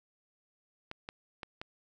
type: clicks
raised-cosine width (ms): 0.3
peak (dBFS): -24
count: 4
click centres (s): 0.914 / 1.089 / 1.432 / 1.615
effects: none